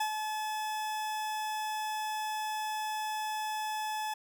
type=tone with ADSR envelope; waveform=40% pulse; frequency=860 Hz; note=A5; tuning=40 cents flat; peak=-27 dBFS; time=0-4.14 s; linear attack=7 ms; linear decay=85 ms; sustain=-5 dB; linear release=7 ms; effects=none